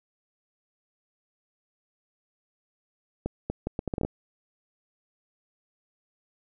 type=accelerating click train; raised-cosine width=2 ms; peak=-15 dBFS; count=10; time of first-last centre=3.26-4.05 s; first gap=240 ms; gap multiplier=0.71; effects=none